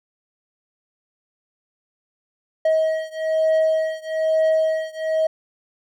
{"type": "beating tone pair", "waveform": "triangle", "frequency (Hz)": [635, 636.1], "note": ["D#5", "D#5"], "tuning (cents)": [35, 38], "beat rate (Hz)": 1.1, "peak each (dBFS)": [-18, -19], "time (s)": [2.65, 5.27], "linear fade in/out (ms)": 5, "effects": []}